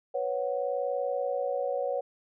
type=chord; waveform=sine; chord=B suspended second; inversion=none; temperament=equal; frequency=493.9 / 554.4 / 740 Hz; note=B4 / C#5 / F#5; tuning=0 / 0 / 0 cents; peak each=-32 / -30 / -35 dBFS; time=0.14-2.01 s; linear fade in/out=10 ms; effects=none